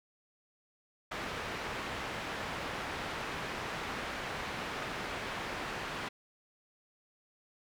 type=low-pass noise; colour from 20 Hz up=white; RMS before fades=-39 dBFS; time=1.11-6.09 s; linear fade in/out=10 ms; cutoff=2000 Hz; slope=12 dB/octave; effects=none